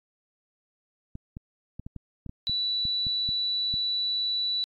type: clicks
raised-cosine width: 5 ms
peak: -25 dBFS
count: 12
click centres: 1.154 / 1.369 / 1.796 / 1.865 / 1.963 / 2.263 / 2.294 / 2.496 / 2.853 / 3.068 / 3.29 / 3.74 s
type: tone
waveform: sine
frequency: 3951 Hz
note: B7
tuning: in tune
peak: -25 dBFS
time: 2.47-4.64 s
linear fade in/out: 0 ms
effects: AAC 48 kbps